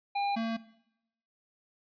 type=tone pair in turn; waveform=square; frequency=805 / 226.8 Hz; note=G5 / A#3; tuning=+46 / -47 cents; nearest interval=octave + minor seventh; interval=2193 cents; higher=first; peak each=-29 / -30 dBFS; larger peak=first; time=0.15-0.36 / 0.36-0.57 s; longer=neither; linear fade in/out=10 ms; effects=noise-tail reverb RT60 0.8 s tail -18 dB re dry + resampled to 11025 Hz